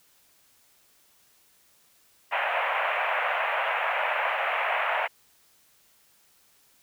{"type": "band-pass noise", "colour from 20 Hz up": "pink", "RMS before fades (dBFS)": -27, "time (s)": [2.31, 5.08], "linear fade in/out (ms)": 20, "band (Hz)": [580, 2700], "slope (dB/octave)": 48, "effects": ["white hiss -62 dBFS RMS until 6.82 s"]}